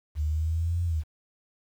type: exponential two-way sweep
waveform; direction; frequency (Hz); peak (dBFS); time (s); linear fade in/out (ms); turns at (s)
sine; up then down; 74.3 to 87.31 to 74.4; -24; 0.15-1.04; 50; 0.84
effects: 9-bit